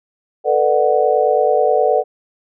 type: chord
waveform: sine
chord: B minor seventh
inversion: third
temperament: just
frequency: 444.5 / 493.9 / 592.7 / 740.8 Hz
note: A4 / B4 / D5 / F#5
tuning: +18 / 0 / +16 / +2 cents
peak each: -17 dBFS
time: 0.44-2.04 s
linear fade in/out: 50 ms
effects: none